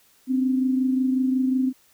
sine tone pair together, 258.6 / 284.1 Hz, C4 / C#4, -20 / +43 cents, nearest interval major second, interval 163 cents, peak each -19 / -30 dBFS, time 0.27-1.73 s, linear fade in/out 50 ms, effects white hiss -59 dBFS RMS until 1.93 s

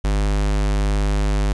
square tone, 50.7 Hz, G#1, 41 cents flat, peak -17 dBFS, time 0.04-1.53 s, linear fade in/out 5 ms, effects resampled to 22050 Hz + 8-bit

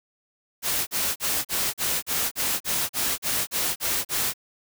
white noise bursts, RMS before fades -25 dBFS, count 13, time 0.62-4.338 s, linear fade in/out 50 ms, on 250 ms, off 39 ms, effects none

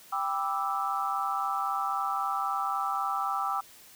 sine chord, E minor seventh, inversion first, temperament equal with one note detuned, 789.4 / 987.8 / 1174.7 / 1318.5 Hz, G5 / B5 / D6 / E6, +12 / 0 / 0 / 0 cents, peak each -32 / -38 / -32 / -32 dBFS, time 0.12-3.61 s, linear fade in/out 10 ms, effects white hiss -53 dBFS RMS until 3.95 s

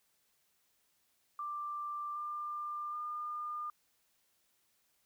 sine tone with pitch steps, 1181 / 1194.7 / 1208.6 Hz, D6 / D6 / D6, +9 / +29 / +49 cents, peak -37 dBFS, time 1.39-3.7 s, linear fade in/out 2 ms, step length 770 ms, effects white hiss -75 dBFS RMS until 5.05 s

